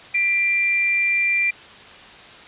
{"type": "tone pair together", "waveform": "sine", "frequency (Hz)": [1975.5, 2371], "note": ["B6", "D7"], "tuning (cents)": [0, 16], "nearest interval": "minor third", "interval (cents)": 316, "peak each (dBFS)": [-26, -17], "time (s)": [0.14, 1.51], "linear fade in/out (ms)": 10, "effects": ["white hiss -42 dBFS RMS until 2.47 s", "resampled to 8000 Hz"]}